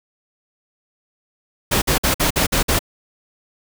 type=noise bursts; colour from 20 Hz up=pink; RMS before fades=-17 dBFS; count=7; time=1.71-2.792 s; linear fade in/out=10 ms; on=110 ms; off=52 ms; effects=none